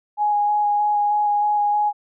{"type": "tone with vibrato", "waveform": "sine", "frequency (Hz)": 830.6, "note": "G#5", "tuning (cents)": 0, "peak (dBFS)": -16, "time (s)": [0.17, 1.93], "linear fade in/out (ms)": 50, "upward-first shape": "square", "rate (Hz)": 3.2, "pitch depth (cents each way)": 10, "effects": []}